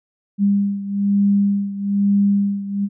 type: beating tone pair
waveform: sine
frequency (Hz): 200.4 / 201.5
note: G3 / G3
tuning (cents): +38 / +48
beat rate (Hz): 1.1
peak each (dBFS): -16 / -20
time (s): 0.38-2.89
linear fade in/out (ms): 50
effects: none